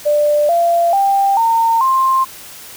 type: tone with pitch steps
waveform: sine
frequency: 592 / 684 / 790.2 / 913 / 1054.8 Hz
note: D5 / F5 / G5 / A#5 / C6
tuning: +14 / -36 / +14 / -36 / +14 cents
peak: -10 dBFS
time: 0.05-2.25 s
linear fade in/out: 20 ms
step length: 440 ms
effects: white hiss -35 dBFS RMS until 2.76 s